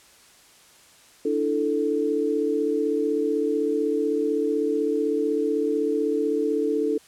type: chord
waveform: sine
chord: D suspended second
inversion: none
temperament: equal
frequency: 293.7 / 329.6 / 440 Hz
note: D4 / E4 / A4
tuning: 0 / 0 / 0 cents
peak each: -26 / -28 / -23 dBFS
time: 1.25-6.98 s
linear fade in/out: 5 ms
effects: white hiss -53 dBFS RMS until 7.07 s + low-pass 10000 Hz 12 dB/octave

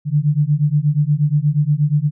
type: beating tone pair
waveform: sine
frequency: 144 / 152.4 Hz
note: D3 / D#3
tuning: -34 / -36 cents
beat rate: 8.4 Hz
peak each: -16 dBFS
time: 0.05-2.11 s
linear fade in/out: 50 ms
effects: none

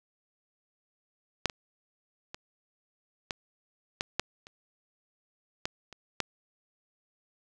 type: clicks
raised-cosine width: 0.2 ms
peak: -8 / -21 / -22 / -15 / -12 / -9 / -30 / -13 / -28 / -10 dBFS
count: 10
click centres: 1.457 / 1.498 / 2.345 / 3.308 / 4.009 / 4.196 / 4.469 / 5.655 / 5.927 / 6.203 s
effects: none

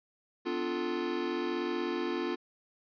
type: chord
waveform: square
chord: B half-diminished seventh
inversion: none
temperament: equal with one note detuned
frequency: 252.6 / 293.7 / 349.2 / 440 Hz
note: B3 / D4 / F4 / A4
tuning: +39 / 0 / 0 / 0 cents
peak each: -39 / -39 / -34 / -40 dBFS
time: 0.45-2.36 s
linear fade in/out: 20 ms
effects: resampled to 11025 Hz

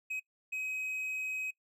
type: tone bursts at uneven times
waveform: triangle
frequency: 2533 Hz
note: D#7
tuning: 30 cents sharp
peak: -32 dBFS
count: 2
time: 0.1-0.2 / 0.52-1.51 s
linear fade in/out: 10 ms
effects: noise-tail reverb RT60 0.1 s tail -22 dB re dry

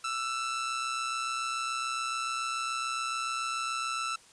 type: tone with amplitude modulation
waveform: sawtooth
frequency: 1329 Hz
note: E6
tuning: 14 cents sharp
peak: -25 dBFS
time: 0.04-4.16 s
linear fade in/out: 5 ms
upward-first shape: sine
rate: 127 Hz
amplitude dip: 45%
effects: white hiss -57 dBFS RMS until 4.32 s + resampled to 22050 Hz

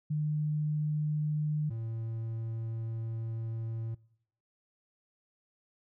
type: tone pair in turn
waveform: sine / triangle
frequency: 151.2 / 113.27 Hz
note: D#3 / A#2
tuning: -49 / -49 cents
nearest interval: perfect fourth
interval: 500 cents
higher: first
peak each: -28 / -32 dBFS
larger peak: first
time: 0.1-1.7 / 1.7-3.95 s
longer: second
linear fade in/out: 10 ms
effects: noise-tail reverb RT60 0.7 s tail -22 dB re dry

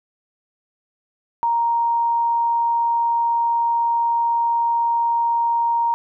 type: tone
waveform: sine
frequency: 934 Hz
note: A#5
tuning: 3 cents sharp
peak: -16 dBFS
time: 1.43-5.94 s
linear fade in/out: 0 ms
effects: none

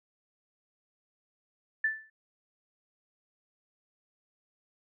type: tone with exponential decay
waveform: sine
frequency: 1760 Hz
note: A6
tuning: in tune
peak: -22 dBFS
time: 1.84-2.1 s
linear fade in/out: 5 ms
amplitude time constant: 56 ms
effects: none

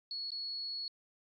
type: tone with dropouts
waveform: sine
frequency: 4365 Hz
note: C#8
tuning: 28 cents flat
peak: -37 dBFS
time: 0.11-0.88 s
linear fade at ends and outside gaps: 1 ms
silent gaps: 0.305-0.318 s
effects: AAC 32 kbps

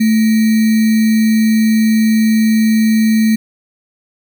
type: tone with sample-and-hold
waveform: sine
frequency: 220 Hz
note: A3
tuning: in tune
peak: -8 dBFS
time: 0-3.36 s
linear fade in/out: 10 ms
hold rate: 2100 Hz
effects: none

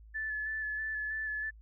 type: tone with vibrato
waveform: sine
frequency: 1736 Hz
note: A6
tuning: 24 cents flat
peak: -33 dBFS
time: 0.14-1.51 s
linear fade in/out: 20 ms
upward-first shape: square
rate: 3.1 Hz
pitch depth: 17 cents each way
effects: added 54 Hz sine -51 dBFS peak until 1.61 s

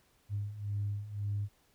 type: beating tone pair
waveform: sine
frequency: 100.9 / 102.8 Hz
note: G#2 / G#2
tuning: -49 / -17 cents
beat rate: 1.9 Hz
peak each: -38 / -34 dBFS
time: 0.29-1.49 s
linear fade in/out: 50 ms
effects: tanh soft clip ceiling -26 dBFS + pink hiss -69 dBFS RMS until 1.74 s

